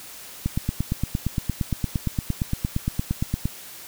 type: click train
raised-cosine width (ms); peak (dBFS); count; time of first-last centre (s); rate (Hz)
5; -10; 27; 0.46-3.455; 8.68
effects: white hiss -41 dBFS RMS until 3.87 s